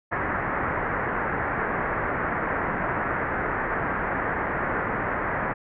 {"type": "low-pass noise", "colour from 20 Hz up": "white", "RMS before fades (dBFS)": -27, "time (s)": [0.11, 5.54], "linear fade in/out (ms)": 20, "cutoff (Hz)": 1900, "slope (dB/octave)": 48, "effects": []}